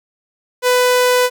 sawtooth tone, 497.9 Hz, B4, 14 cents sharp, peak -7 dBFS, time 0.62-1.3 s, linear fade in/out 50 ms, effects none

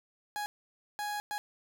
30% pulse tone bursts at uneven times, 830.6 Hz, G#5, in tune, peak -31 dBFS, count 3, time 0.36-0.46 / 0.99-1.2 / 1.31-1.38 s, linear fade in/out 0 ms, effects none

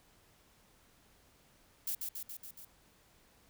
violet noise with echo, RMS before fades -36 dBFS, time 1.87-1.95 s, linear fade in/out 5 ms, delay 140 ms, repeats 5, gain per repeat -3 dB, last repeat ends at 2.65 s, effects pink hiss -66 dBFS RMS until 3.49 s

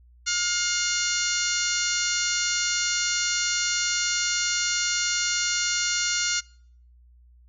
harmonic tone with a mistuned harmonic, 710 Hz, F5, 28 cents sharp, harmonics 2 / 3 / 4 / 5 / 6 / 7 / 8 / 9 / 10, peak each -30 / -32 / -33 / -36 / -30 / -36 / -30 / -31 / -33 dBFS, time 0.26-6.41 s, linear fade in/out 20 ms, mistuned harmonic 7, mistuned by -65 cents, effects noise-tail reverb RT60 0.6 s tail -26 dB re dry + added 60 Hz sine -51 dBFS peak until 7.48 s

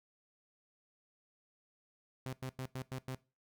sawtooth tone bursts, 130.2 Hz, C3, 8 cents flat, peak -35 dBFS, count 6, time 2.26-3.149 s, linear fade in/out 0 ms, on 69 ms, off 95 ms, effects noise-tail reverb RT60 0.3 s tail -20 dB re dry

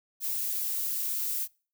violet noise, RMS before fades -31 dBFS, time 0.2-1.48 s, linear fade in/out 50 ms, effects noise-tail reverb RT60 0.4 s tail -26 dB re dry

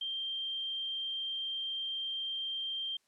sine tone, 3166 Hz, G7, 17 cents sharp, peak -34 dBFS, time 0.01-2.97 s, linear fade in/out 5 ms, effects white hiss -74 dBFS RMS until 3.07 s + low-pass 9000 Hz 12 dB/octave

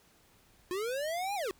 square linear two-way sweep, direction up then down, 349.2 to 833 to 349.2 Hz, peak -33 dBFS, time 0.71-1.51 s, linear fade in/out 0 ms, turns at 1.35 s, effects pink hiss -64 dBFS RMS until 1.59 s

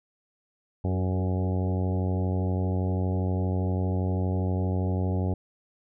harmonic tone with a mistuned harmonic, 92.5 Hz, F#2, in tune, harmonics 1 / 2 / 3 / 4 / 5 / 6 / 7 / 8 / 9, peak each -25 / -31 / -35 / -37 / -39 / -41 / -42 / -43 / -44 dBFS, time 0.84-5.34 s, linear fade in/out 5 ms, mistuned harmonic 4, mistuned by +19 cents, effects none

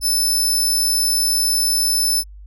20% pulse tone, 5274 Hz, E8, in tune, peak -10 dBFS, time 0.01-2.24 s, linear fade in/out 50 ms, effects added 50 Hz sine -36 dBFS peak until 2.46 s

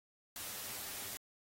white noise with comb filter, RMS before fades -44 dBFS, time 0.36-1.17 s, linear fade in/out 0 ms, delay 10 ms, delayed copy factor +0.55, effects AAC 48 kbps

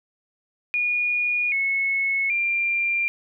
sine tone with pitch steps, 2442 / 2193 / 2382 Hz, D#7 / C#7 / D7, -33 / -19 / +24 cents, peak -20 dBFS, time 0.74-3.08 s, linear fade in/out 0 ms, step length 780 ms, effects none

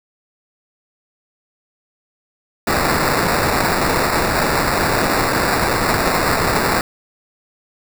violet noise with sample-and-hold, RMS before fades -17 dBFS, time 2.67-6.81 s, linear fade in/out 2 ms, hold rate 3150 Hz, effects none

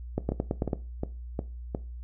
two click trains, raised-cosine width 2 ms, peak -16 / -13 dBFS, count 5 / 6, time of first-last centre 0.32-1.749 / 0.18-0.732 s, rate 2.8 / 9.06 Hz, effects noise-tail reverb RT60 0.3 s tail -17 dB re dry + added 60 Hz sine -37 dBFS peak until 2.03 s

